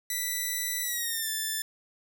5% pulse tone with pitch glide, 1975.5 to 1760 Hz, B6 to A6, 0 to 0 cents, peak -19 dBFS, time 0.1-1.62 s, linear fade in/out 2 ms, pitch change -200 cents, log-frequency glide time 0.82-1.3 s, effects none

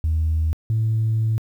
sine tone pair in turn, 79.4 / 110.89 Hz, D#2 / A2, +36 / +14 cents, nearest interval tritone, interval 578 cents, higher second, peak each -16 dBFS, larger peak neither, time 0.04-0.53 / 0.7-1.38 s, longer second, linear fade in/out 0 ms, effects tanh soft clip ceiling -14 dBFS + 9-bit

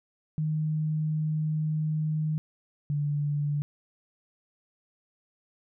sine tone pair in turn, 154.8 / 146.09 Hz, D#3 / D3, -9 / -9 cents, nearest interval minor second, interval 100 cents, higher first, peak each -25 dBFS, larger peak neither, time 0.38-2.38 / 2.9-3.62 s, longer first, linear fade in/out 0 ms, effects none

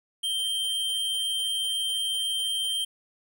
square tone with amplitude modulation, 3148 Hz, G7, 7 cents sharp, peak -25 dBFS, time 0.23-2.85 s, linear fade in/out 10 ms, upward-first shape sine, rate 106 Hz, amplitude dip 30%, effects none

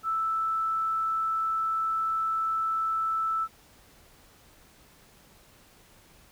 sine tone, 1318.5 Hz, E6, in tune, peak -25 dBFS, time 0.03-3.48 s, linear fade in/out 50 ms, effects pink hiss -57 dBFS RMS until 6.31 s

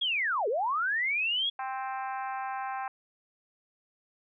sine linear two-way sweep, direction down then up, 3379 to 395.1 to 3379 Hz, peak -26 dBFS, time 0.01-1.5 s, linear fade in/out 10 ms, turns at 0.48 s
harmonic tone, 262.6 Hz, C4, 6 cents sharp, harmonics 3 / 4 / 5 / 6 / 7 / 8 / 9 / 10, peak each -34 / -38 / -44 / -42 / -49 / -53 / -51 / -54 dBFS, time 1.59-2.88 s, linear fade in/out 2 ms
effects none

